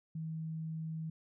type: tone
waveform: sine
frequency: 160 Hz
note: D#3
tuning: 49 cents sharp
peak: -37 dBFS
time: 0.15-1.1 s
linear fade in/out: 5 ms
effects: none